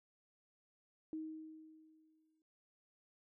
sine tone with exponential decay, 315 Hz, D#4, 21 cents sharp, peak -39 dBFS, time 1.13-2.42 s, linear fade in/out 1 ms, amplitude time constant 280 ms, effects none

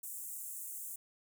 pink high-pass noise, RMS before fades -44 dBFS, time 0.03-0.96 s, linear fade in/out 5 ms, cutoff 7400 Hz, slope 48 dB/octave, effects none

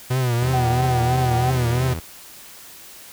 45% pulse tone with vibrato, 124 Hz, B2, 7 cents sharp, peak -18 dBFS, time 0.1-1.94 s, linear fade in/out 10 ms, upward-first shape triangle, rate 3 Hz, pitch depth 110 cents each way
sawtooth tone, 82 Hz, E2, 9 cents flat, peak -23 dBFS, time 0.42-2 s, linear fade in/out 5 ms
sine tone with tremolo, 760 Hz, F#5, 46 cents sharp, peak -21 dBFS, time 0.53-1.51 s, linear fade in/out 10 ms, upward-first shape triangle, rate 7.5 Hz, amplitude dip 25%
effects white hiss -42 dBFS RMS until 3.12 s

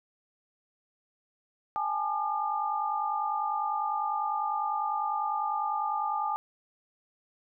sine tone cluster, 813 / 863 / 1205 Hz, G#5 / A5 / D6, -37 / -34 / +44 cents, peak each -33 / -31 / -32 dBFS, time 1.76-6.36 s, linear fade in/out 0 ms, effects none

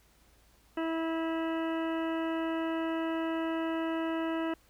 harmonic tone, 325.9 Hz, E4, 20 cents flat, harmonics 1 / 2 / 3 / 4 / 5 / 6 / 8 / 9, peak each -31 / -37 / -41 / -43 / -45 / -47 / -49 / -50 dBFS, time 0.77-4.54 s, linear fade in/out 5 ms, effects added 54 Hz sine -65 dBFS peak until 4.69 s + pink hiss -65 dBFS RMS until 4.69 s

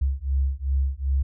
sine beating tone pair, 66.6 / 69.2 Hz, C2 / C#2, +31 / -2 cents, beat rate 2.6 Hz, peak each -24 dBFS, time 0.01-1.23 s, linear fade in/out 10 ms, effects none

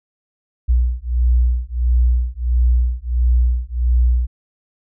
sine beating tone pair, 60 / 61.5 Hz, B1 / B1, -49 / -7 cents, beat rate 1.5 Hz, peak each -16 dBFS, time 0.68-4.27 s, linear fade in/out 20 ms, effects none

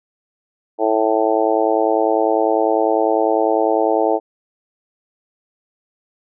harmonic tone, 110 Hz, A2, in tune, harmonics 3 / 4 / 5 / 6 / 7 / 8, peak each -21 / -19 / -21 / -20 / -21 / -24 dBFS, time 0.78-4.2 s, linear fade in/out 50 ms, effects none

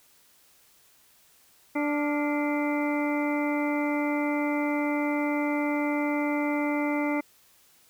harmonic tone with a mistuned harmonic, 293.7 Hz, D4, in tune, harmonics 1 / 2 / 3 / 4 / 5 / 7 / 8, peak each -26 / -32 / -34 / -40 / -41 / -34 / -41 dBFS, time 1.75-7.21 s, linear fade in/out 10 ms, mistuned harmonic 5, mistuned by -63 cents, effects white hiss -60 dBFS RMS until 7.89 s

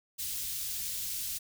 white band-stop noise, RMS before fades -36 dBFS, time 0.18-1.39 s, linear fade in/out 20 ms, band 110 to 3500 Hz, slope 12 dB/octave, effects none

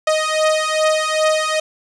sawtooth beating tone pair, 622.3 / 624.8 Hz, D#5 / D#5, 0 / +7 cents, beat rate 2.5 Hz, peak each -14 dBFS, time 0.07-1.6 s, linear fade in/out 5 ms, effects resampled to 22050 Hz + 7-bit

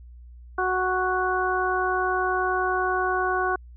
harmonic tone, 369.8 Hz, F#4, 1 cent flat, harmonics 1 / 2 / 3 / 4, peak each -27 / -27 / -27 / -27 dBFS, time 0.58-3.56 s, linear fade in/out 5 ms, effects added 60 Hz sine -42 dBFS peak until 3.76 s

